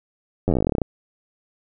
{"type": "slowing click train", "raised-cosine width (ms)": 2, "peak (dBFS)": -7, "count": 18, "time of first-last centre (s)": [0.48, 0.818], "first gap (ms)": 10, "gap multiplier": 1.08, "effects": []}